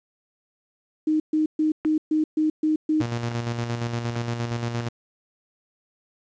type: tone bursts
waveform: sine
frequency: 310 Hz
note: D#4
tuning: 6 cents flat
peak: -18 dBFS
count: 8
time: 1.07-3.02 s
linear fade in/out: 5 ms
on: 130 ms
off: 130 ms
type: clicks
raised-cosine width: 0.5 ms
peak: -19 dBFS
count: 4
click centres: 1.849 / 3.316 / 4.157 / 4.807 s
type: tone with tremolo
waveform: sawtooth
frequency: 118.1 Hz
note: A#2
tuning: 23 cents sharp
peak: -20 dBFS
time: 3-4.89 s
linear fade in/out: 10 ms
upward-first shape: square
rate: 8.6 Hz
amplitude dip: 45%
effects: resampled to 16000 Hz + 9-bit